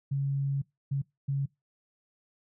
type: tone bursts at uneven times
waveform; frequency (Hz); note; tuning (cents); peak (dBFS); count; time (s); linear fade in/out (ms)
sine; 138.59; C#3; 0; -26; 3; 0.11-0.62 / 0.91-1.02 / 1.28-1.46; 10
effects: noise-tail reverb RT60 0.2 s tail -23 dB re dry